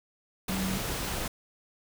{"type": "tone in noise", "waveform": "sine", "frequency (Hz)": 190, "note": "F#3", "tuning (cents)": 46, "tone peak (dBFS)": -30, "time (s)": [0.49, 0.78], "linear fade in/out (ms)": 5, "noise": "pink", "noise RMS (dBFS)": -33, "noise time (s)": [0.48, 1.28], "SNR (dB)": 0, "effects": []}